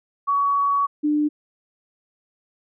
sine tone pair in turn, 1127 / 298.5 Hz, C#6 / D4, +28 / +28 cents, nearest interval octave + major seventh, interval 2300 cents, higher first, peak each -17 dBFS, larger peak neither, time 0.27-0.87 / 1.03-1.29 s, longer first, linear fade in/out 20 ms, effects none

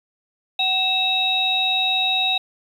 sine tone cluster, 751 / 2640 / 3804 Hz, F#5 / E7 / A#7, +26 / +2 / +34 cents, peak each -25 / -24 / -19 dBFS, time 0.59-2.38 s, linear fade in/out 5 ms, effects 8-bit

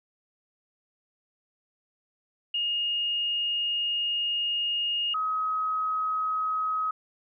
sine tone pair in turn, 2850 / 1269.5 Hz, F7 / D#6, +34 / +34 cents, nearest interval octave + major second, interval 1400 cents, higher first, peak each -25 dBFS, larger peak neither, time 2.54-5.14 / 5.14-6.91 s, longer first, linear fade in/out 5 ms, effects none

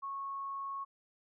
sine tone, 1100 Hz, C#6, 14 cents flat, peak -37 dBFS, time 0.02-0.85 s, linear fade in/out 20 ms, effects none

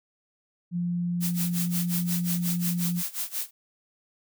sine tone, 174.61 Hz, F3, in tune, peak -25 dBFS, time 0.71-3.03 s, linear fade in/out 50 ms
blue noise with tremolo, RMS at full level -29 dBFS, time 1.2-3.51 s, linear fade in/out 50 ms, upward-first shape sine, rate 5.6 Hz, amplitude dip 90%
effects none

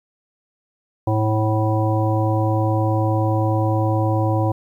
harmonic tone, 108.8 Hz, A2, 19 cents flat, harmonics 1 / 3 / 5 / 7 / 9, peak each -18 / -23 / -25 / -26 / -28 dBFS, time 1.07-4.52 s, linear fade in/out 5 ms, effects 9-bit

